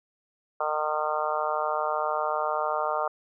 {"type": "harmonic tone", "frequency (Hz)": 152.7, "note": "D#3", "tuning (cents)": -32, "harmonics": [3, 4, 5, 6, 7, 8, 9], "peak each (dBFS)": [-36, -30, -32, -33, -34, -31, -36], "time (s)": [0.6, 3.08], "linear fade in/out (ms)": 5, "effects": []}